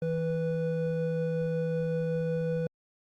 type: tone pair together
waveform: triangle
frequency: 162.6 / 493.2 Hz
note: E3 / B4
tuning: -23 / -2 cents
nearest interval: octave + perfect fifth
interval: 1921 cents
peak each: -28 dBFS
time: 0.02-2.67 s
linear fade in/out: 2 ms
effects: Opus 48 kbps